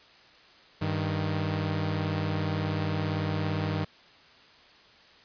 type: tone pair together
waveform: sawtooth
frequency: 98.1 / 155.72 Hz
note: G2 / D#3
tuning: +2 / +2 cents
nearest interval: minor sixth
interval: 800 cents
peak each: -26 dBFS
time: 0.81-3.85 s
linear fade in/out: 10 ms
effects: white hiss -55 dBFS RMS until 5.24 s + resampled to 11025 Hz